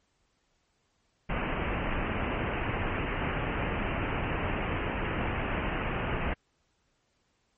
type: low-pass noise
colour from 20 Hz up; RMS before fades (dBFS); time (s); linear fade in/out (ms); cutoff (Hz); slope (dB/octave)
pink; -31; 1.29-6.34; 10; 2900; 96
effects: pink hiss -73 dBFS RMS until 7.57 s + MP3 32 kbps